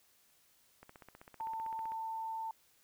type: click train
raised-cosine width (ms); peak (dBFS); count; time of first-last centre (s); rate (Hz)
0.5; -37; 18; 0.83-1.92; 15.6
type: tone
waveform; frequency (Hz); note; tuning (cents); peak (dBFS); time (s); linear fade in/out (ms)
sine; 894; A5; +27; -37; 1.4-2.51; 2
effects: white hiss -69 dBFS RMS until 2.83 s